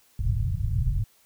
white low-pass noise, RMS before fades -25 dBFS, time 0.19-1.04 s, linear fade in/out 5 ms, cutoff 130 Hz, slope 48 dB/octave, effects white hiss -61 dBFS RMS until 1.25 s

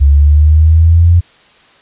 sine linear sweep, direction up, 69.3 to 87.31 Hz, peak -3 dBFS, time 0-1.21 s, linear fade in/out 20 ms, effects white hiss -45 dBFS RMS until 1.81 s + resampled to 8000 Hz

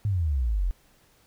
sine exponential sweep, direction down, 107.5 to 41 Hz, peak -22 dBFS, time 0.05-0.71 s, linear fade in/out 0 ms, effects pink hiss -61 dBFS RMS until 1.26 s

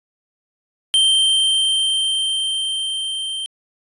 square tone with level ramp, 3136 Hz, G7, in tune, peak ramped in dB -12 to -24 dBFS, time 0.94-3.46 s, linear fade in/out 0 ms, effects resampled to 24000 Hz

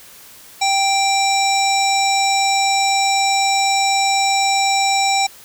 harmonic tone, 784 Hz, G5, in tune, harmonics 1 / 3 / 5 / 7 / 9 / 10, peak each -16 / -21 / -23 / -24 / -26 / -26 dBFS, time 0.61-5.27 s, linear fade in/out 10 ms, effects white hiss -42 dBFS RMS until 5.44 s

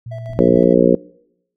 sine tone, 117.2 Hz, A#2, 10 cents sharp, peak -27 dBFS, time 0.06-0.58 s, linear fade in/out 5 ms
triangle tone with tremolo, 658 Hz, E5, 3 cents flat, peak -27 dBFS, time 0.11-0.74 s, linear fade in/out 10 ms, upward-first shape square, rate 6.7 Hz, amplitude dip 55%
pink low-pass noise, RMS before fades -35 dBFS, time 0.28-0.96 s, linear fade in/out 10 ms, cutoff 270 Hz, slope 48 dB/octave
harmonic tone, 59.7 Hz, A#1, 42 cents sharp, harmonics 3 / 4 / 5 / 6 / 7 / 8 / 9, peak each -17 / -17 / -17 / -17 / -17 / -17 / -17 dBFS, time 0.39-0.95 s, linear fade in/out 0 ms
effects noise-tail reverb RT60 0.8 s tail -25 dB re dry

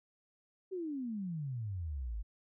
sine exponential sweep, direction down, 389.3 to 49 Hz, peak -36 dBFS, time 0.71-2.23 s, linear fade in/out 20 ms, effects none

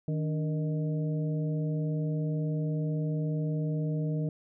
harmonic tone with a mistuned harmonic, 155.56 Hz, D#3, in tune, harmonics 1 / 2 / 3 / 4, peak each -28 / -37 / -40 / -43 dBFS, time 0.08-4.29 s, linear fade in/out 2 ms, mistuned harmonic 2, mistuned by -110 cents, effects none

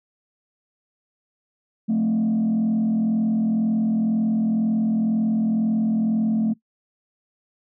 sine tone with frequency modulation, 220 Hz, A3, in tune, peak -16 dBFS, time 1.88-6.54 s, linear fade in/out 20 ms, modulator 42 Hz, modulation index 0.54, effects noise-tail reverb RT60 0.1 s tail -18 dB re dry + tanh soft clip ceiling -16 dBFS

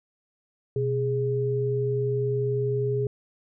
sine tone pair together, 125.4 / 413.6 Hz, B2 / G#4, +27 / -7 cents, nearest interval octave + major sixth, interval 2066 cents, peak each -26 / -25 dBFS, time 0.76-3.07 s, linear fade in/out 2 ms, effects none

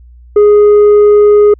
sine tone with tanh clipping, 415.3 Hz, G#4, in tune, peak -3 dBFS, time 0.36-1.54 s, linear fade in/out 5 ms, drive 3 dB, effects added 60 Hz sine -34 dBFS peak until 1.59 s

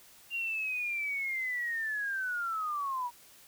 sine linear sweep, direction down, 2794 to 946 Hz, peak -31 dBFS, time 0.3-3.11 s, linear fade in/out 50 ms, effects white hiss -57 dBFS RMS until 3.47 s

